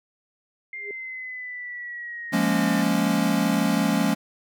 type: tone with exponential growth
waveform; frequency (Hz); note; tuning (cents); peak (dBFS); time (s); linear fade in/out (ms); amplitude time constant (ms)
sine; 408.8; G#4; -27; -30; 0.73-0.91; 2; 38
type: exponential sweep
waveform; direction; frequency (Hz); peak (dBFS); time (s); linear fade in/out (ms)
sine; down; 2110 to 1800; -32; 0.73-2.82; 2
type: chord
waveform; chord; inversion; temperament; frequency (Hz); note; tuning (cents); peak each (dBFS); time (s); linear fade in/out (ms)
square; Bb minor seventh; second; equal; 174.61 / 207.7 / 233.1 / 277.2; F3 / Ab3 / Bb3 / Db4; 0 / 0 / 0 / 0; -27 / -25 / -27 / -26; 2.32-4.15; 20
effects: none